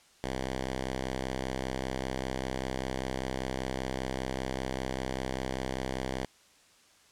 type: tone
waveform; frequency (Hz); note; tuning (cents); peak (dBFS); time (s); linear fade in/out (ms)
5% pulse; 65.1; C2; -8; -21; 0.24-6.25; 0
effects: white hiss -61 dBFS RMS until 7.11 s + low-pass 8000 Hz 12 dB/octave